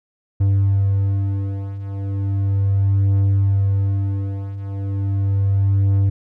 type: beating tone pair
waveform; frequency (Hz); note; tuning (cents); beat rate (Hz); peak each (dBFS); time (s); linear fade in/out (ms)
triangle; 98.2 / 98.56; G2 / G2; +4 / +10; 0.36; -19 / -15; 0.4-6.1; 10
effects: none